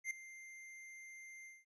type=tone with ADSR envelope; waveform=square; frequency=2095 Hz; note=C7; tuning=2 cents sharp; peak=-36 dBFS; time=0.04-1.65 s; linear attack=67 ms; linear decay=5 ms; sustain=-16 dB; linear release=190 ms; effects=resampled to 22050 Hz